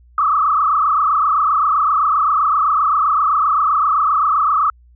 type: tone with frequency modulation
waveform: sine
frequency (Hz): 1218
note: D#6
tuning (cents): -37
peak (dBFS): -12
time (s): 0.18-4.7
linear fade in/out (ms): 2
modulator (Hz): 27.7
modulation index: 3.2
effects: added 60 Hz sine -45 dBFS peak until 4.95 s